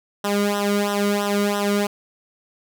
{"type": "tone with flanger", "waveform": "sawtooth", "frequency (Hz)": 203.7, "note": "G#3", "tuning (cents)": -33, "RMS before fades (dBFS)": -21, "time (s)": [0.24, 1.87], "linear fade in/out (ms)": 5, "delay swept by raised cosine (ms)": [0.43, 1.19], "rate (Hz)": 3, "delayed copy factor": -0.9, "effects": []}